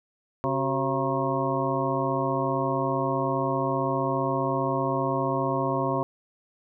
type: harmonic tone with a mistuned harmonic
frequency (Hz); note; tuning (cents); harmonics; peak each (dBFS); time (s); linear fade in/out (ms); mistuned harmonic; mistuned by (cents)
135.2; C#3; -43; 1 / 2 / 3 / 4 / 5 / 7 / 8; -31 / -31 / -31 / -31 / -31 / -31 / -31; 0.44-6.03; 0; 3; -110
effects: none

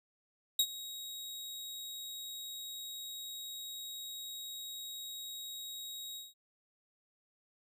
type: tone with ADSR envelope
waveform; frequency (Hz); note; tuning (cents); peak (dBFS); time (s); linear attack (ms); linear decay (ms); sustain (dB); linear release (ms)
sawtooth; 3794; A#7; +30; -21; 0.59-6.34; 4; 63; -18; 180
effects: none

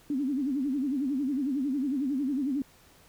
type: tone with vibrato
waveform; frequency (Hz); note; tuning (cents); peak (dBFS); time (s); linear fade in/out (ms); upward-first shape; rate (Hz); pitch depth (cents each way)
sine; 273.4; C#4; -24; -26; 0.1-2.62; 2; sine; 11; 150
effects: pink hiss -58 dBFS RMS until 3.08 s

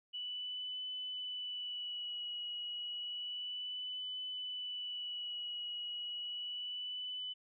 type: tone with vibrato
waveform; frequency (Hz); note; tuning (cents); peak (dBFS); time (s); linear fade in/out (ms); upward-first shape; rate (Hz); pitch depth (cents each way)
sine; 2956; F#7; -2; -39; 0.13-7.34; 20; sine; 0.31; 26
effects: none

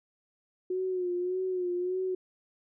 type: tone with vibrato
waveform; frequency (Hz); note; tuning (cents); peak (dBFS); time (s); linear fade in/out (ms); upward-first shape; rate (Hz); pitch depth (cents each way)
sine; 364; F#4; -28; -28; 0.7-2.15; 5; sine; 1.7; 50
effects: none

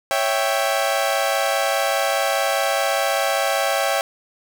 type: chord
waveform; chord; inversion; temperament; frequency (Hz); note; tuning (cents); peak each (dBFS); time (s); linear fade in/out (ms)
sawtooth; C# diminished; none; equal; 554.4 / 659.3 / 784; C#5 / E5 / G5; 0 / 0 / 0; -19; 0.11-4.01; 0
effects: none

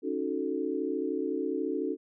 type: chord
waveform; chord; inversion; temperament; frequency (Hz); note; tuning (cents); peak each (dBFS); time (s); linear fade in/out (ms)
sine; D# half-diminished seventh; third; equal; 277.2 / 311.1 / 370 / 440; C#4 / D#4 / F#4 / A4; 0 / 0 / 0 / 0; -34; 0.02-1.97; 50
effects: none

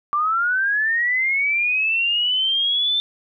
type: linear sweep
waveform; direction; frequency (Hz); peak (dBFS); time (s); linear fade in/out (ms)
sine; up; 1157 to 3566; -17; 0.13-3; 0
effects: none

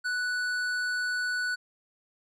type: tone with hard clipping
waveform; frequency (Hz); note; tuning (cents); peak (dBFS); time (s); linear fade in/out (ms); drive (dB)
sine; 1482; F#6; +2; -29; 0.04-1.56; 20; 10
effects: none

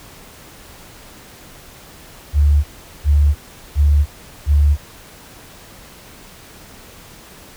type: tone bursts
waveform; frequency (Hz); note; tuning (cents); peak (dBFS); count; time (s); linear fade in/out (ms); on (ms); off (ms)
sine; 72.9; D2; -12; -9; 4; 2.33-4.77; 50; 310; 400
effects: pink hiss -41 dBFS RMS until 7.56 s

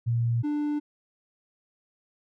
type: tone pair in turn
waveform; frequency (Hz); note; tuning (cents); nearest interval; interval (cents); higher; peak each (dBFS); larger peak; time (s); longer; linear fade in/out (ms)
sine / triangle; 117.4 / 295.8; A#2 / D4; +13 / +13; octave + major third; 1600; second; -22 / -23; first; 0.06-0.43 / 0.43-0.8; neither; 20
effects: none

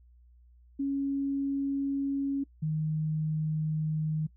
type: tone pair in turn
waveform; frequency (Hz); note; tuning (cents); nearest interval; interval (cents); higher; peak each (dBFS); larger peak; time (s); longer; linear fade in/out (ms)
sine; 276.8 / 155.35; C#4 / D#3; -2 / -2; minor seventh; 1000; first; -27; neither; 0.79-2.44 / 2.62-4.27; neither; 10
effects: noise-tail reverb RT60 0.1 s tail -23 dB re dry + added 60 Hz sine -55 dBFS peak until 4.36 s

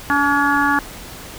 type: harmonic tone with a mistuned harmonic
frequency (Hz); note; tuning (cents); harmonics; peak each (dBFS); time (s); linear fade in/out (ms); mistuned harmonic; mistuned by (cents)
285.3; C#4; +50; 1 / 3 / 4 / 5 / 6; -20 / -20 / -20 / -20 / -20; 0.1-0.79; 0; 6; -24
effects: pink hiss -35 dBFS RMS until 1.38 s

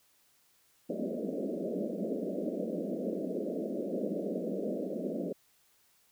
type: band-pass noise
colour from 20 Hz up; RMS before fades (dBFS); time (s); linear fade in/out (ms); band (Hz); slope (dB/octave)
pink; -35; 0.89-5.33; 10; 180 to 630; 96
effects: white hiss -68 dBFS RMS until 6.11 s

